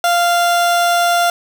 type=tone; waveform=30% pulse; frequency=695 Hz; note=F5; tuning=9 cents flat; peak=-9 dBFS; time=0.04-1.3 s; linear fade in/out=2 ms; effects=none